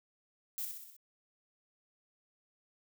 violet noise with echo, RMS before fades -38 dBFS, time 0.58-0.65 s, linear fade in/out 0 ms, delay 63 ms, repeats 5, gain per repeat -4 dB, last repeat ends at 0.965 s, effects none

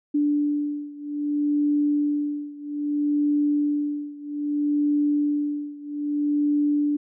sine beating tone pair, 292.7 / 293.32 Hz, D4 / D4, -6 / -2 cents, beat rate 0.62 Hz, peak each -23 / -25 dBFS, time 0.14-6.97 s, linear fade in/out 10 ms, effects none

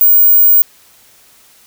sine tone, 15390 Hz, B9, 46 cents flat, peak -4 dBFS, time 0.01-0.62 s, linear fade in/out 0 ms, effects white hiss -46 dBFS RMS until 1.66 s

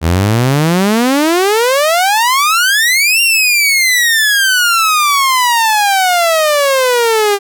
sawtooth exponential two-way sweep, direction up then down, 77.78 to 2799 to 395.9 Hz, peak -5 dBFS, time 0.01-7.39 s, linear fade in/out 50 ms, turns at 3.21 s, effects none

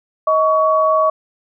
sine tone pair together, 630.8 / 1124 Hz, D#5 / C#6, +24 / +24 cents, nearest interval minor seventh, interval 1000 cents, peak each -14 dBFS, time 0.27-1.1 s, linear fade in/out 5 ms, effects none

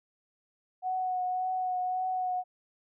sine tone with vibrato, 738 Hz, F#5, 5 cents flat, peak -28 dBFS, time 0.82-2.44 s, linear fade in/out 50 ms, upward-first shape triangle, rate 1.8 Hz, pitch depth 21 cents each way, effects none

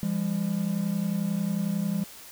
triangle tone pair together, 170.98 / 202.1 Hz, F3 / G#3, -36 / -47 cents, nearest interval minor third, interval 289 cents, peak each -27 / -25 dBFS, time 0.03-2.04 s, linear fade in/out 0 ms, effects white hiss -46 dBFS RMS until 2.31 s

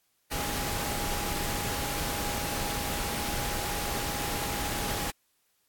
sine tone in noise, 822 Hz, G#5, 18 cents flat, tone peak -38 dBFS, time 0.31-5.11 s, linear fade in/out 10 ms, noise pink, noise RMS -32 dBFS, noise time 0.31-5.11 s, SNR -9 dB, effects white hiss -72 dBFS RMS until 5.68 s + AAC 64 kbps

